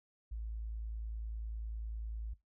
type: tone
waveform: sine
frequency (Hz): 55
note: A1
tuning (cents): 0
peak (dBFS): -38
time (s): 0.31-2.34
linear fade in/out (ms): 10
effects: noise-tail reverb RT60 0.2 s tail -19 dB re dry